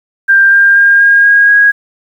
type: tone with pitch steps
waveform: sine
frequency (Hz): 1587 / 1599 / 1611 / 1623.2 / 1635.4 / 1647.7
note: G6 / G6 / G6 / G#6 / G#6 / G#6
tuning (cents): +21 / +34 / +47 / -40 / -27 / -14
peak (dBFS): -3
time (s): 0.28-1.72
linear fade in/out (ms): 20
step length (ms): 240
effects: 7-bit